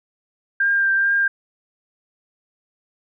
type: tone with vibrato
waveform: sine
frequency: 1592 Hz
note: G6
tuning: 26 cents sharp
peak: -15 dBFS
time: 0.6-1.28 s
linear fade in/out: 5 ms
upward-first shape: triangle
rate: 2.3 Hz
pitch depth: 21 cents each way
effects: none

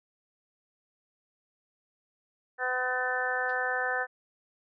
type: harmonic tone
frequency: 253 Hz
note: B3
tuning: 42 cents sharp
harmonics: 2 / 3 / 4 / 5 / 6 / 7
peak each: -35 / -34 / -40 / -39 / -32 / -32 dBFS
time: 2.58-4.07 s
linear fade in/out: 50 ms
type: noise with exponential decay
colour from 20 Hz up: blue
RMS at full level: -41 dBFS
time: 3.49-3.6 s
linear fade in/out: 2 ms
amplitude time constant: 22 ms
effects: resampled to 11025 Hz

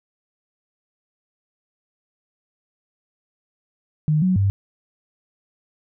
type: tone with pitch steps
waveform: sine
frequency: 153 / 185.1 / 98.6 Hz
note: D#3 / F#3 / G2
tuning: -29 / +1 / +11 cents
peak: -15 dBFS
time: 4.08-4.5 s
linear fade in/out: 0 ms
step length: 140 ms
effects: none

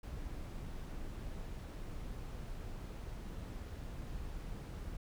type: noise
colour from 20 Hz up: brown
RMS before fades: -44 dBFS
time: 0.03-4.97 s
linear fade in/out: 5 ms
effects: none

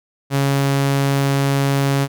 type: tone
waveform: sawtooth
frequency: 138.59 Hz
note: C#3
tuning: in tune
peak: -11 dBFS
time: 0.3-2.08 s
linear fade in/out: 50 ms
effects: none

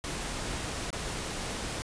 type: noise with dropouts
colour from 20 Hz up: pink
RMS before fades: -35 dBFS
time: 0.04-1.82 s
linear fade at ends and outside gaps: 0 ms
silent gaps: 0.904-0.929 s
effects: resampled to 22050 Hz

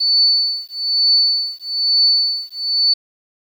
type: tone with tremolo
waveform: sine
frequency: 4490 Hz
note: C#8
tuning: 21 cents sharp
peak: -9 dBFS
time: 0-2.94 s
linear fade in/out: 10 ms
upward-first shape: triangle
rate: 1.1 Hz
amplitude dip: 100%
effects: 8-bit

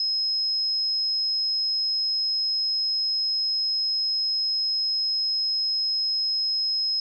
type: tone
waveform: sine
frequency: 5130 Hz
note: E8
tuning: 48 cents flat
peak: -22 dBFS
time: 0-7 s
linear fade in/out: 2 ms
effects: none

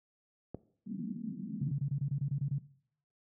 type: click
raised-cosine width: 2 ms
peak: -26 dBFS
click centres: 0.546 s
type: band-pass noise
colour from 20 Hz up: pink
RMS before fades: -40 dBFS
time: 0.86-1.72 s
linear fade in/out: 10 ms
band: 170 to 250 Hz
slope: 48 dB/octave
type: tone bursts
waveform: sine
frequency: 140 Hz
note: C#3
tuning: 18 cents sharp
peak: -29 dBFS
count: 10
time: 1.61-2.584 s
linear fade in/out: 5 ms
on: 74 ms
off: 26 ms
effects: noise-tail reverb RT60 0.6 s tail -17 dB re dry + high-pass 80 Hz 12 dB/octave

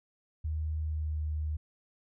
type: tone with pitch glide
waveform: sine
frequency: 77.78 to 76.62 Hz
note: D#2 to D#2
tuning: 0 to -26 cents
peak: -30 dBFS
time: 0.44-1.57 s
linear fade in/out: 10 ms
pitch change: -26 cents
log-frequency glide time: 0.82-1.19 s
effects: none

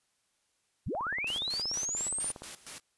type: linear sweep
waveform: sine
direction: up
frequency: 30.87 to 9400 Hz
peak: -31 dBFS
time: 0.86-2.32 s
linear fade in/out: 10 ms
type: click train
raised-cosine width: 1 ms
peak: -29 dBFS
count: 26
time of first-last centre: 0.95-2.421 s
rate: 17 Hz
type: noise with tremolo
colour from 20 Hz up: white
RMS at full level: -43 dBFS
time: 1.27-2.8 s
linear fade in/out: 2 ms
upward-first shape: square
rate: 4.3 Hz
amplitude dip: 80%
effects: white hiss -75 dBFS RMS until 2.97 s + resampled to 24000 Hz

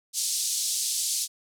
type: band-pass noise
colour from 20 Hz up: white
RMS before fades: -28 dBFS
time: 0.13-1.28 s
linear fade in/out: 50 ms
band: 4000 to 9800 Hz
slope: 24 dB/octave
effects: none

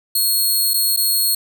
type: tone with dropouts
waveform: 10% pulse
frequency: 4302 Hz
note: C8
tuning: 47 cents sharp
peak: -8 dBFS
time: 0.15-1.35 s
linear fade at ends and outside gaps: 5 ms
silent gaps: 0.736-0.74 / 0.964-0.972 s
effects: none

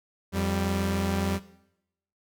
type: tone pair together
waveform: sawtooth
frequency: 87.31 / 196 Hz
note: F2 / G3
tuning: 0 / 0 cents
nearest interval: octave + major second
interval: 1400 cents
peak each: -24 dBFS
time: 0.32-1.4 s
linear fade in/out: 50 ms
effects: noise-tail reverb RT60 0.8 s tail -17 dB re dry

